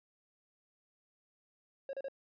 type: tone bursts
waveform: triangle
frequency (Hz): 545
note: C#5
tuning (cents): -29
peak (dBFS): -35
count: 3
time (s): 1.89-2.084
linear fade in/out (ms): 2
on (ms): 42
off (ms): 34
effects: resampled to 11025 Hz